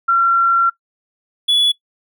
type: tone pair in turn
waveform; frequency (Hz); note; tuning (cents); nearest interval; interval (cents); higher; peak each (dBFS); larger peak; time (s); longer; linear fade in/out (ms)
sine / triangle; 1366 / 3414; F6 / G#7; -39 / +47; octave + major third; 1586; second; -10; neither; 0.08-0.7 / 1.48-1.72; first; 10
effects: noise-tail reverb RT60 0.1 s tail -21 dB re dry